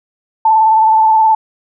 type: tone with vibrato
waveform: sine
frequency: 880 Hz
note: A5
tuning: in tune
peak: -6 dBFS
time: 0.45-1.35 s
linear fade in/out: 5 ms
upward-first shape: sine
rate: 19 Hz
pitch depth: 30 cents each way
effects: none